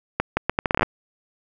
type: accelerating click train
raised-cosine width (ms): 0.5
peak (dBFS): -4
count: 12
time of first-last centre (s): 0.2-0.83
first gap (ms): 170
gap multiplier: 0.74
effects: none

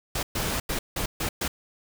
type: noise bursts at uneven times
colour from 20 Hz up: pink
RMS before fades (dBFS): -28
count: 6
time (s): 0.15-0.23 / 0.35-0.6 / 0.69-0.79 / 0.96-1.06 / 1.2-1.29 / 1.41-1.48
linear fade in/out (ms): 5
effects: none

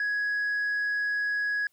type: tone with tanh clipping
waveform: sine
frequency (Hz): 1669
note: G#6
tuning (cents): +8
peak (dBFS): -26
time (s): 0-1.67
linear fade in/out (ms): 2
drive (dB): 1
effects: white hiss -70 dBFS RMS until 1.72 s

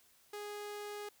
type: tone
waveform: sawtooth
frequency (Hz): 414.2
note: G#4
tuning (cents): -5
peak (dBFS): -38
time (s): 0.33-1.09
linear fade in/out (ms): 5
effects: white hiss -67 dBFS RMS until 1.2 s

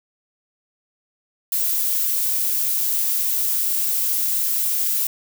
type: noise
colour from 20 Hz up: violet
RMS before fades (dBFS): -21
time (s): 1.52-5.07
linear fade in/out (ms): 2
effects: none

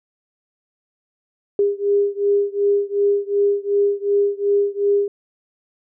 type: beating tone pair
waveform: sine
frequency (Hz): 403.4 / 406.1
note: G4 / G#4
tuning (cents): +50 / -39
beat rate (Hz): 2.7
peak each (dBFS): -18 / -19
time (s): 1.59-5.08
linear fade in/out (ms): 2
effects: none

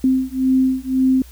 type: beating tone pair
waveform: sine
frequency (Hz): 260 / 261.9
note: C4 / C4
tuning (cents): -11 / +2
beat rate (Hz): 1.9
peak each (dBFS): -17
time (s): 0.04-1.22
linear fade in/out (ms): 2
effects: added 61 Hz sine -39 dBFS peak until 1.31 s + white hiss -48 dBFS RMS until 1.31 s

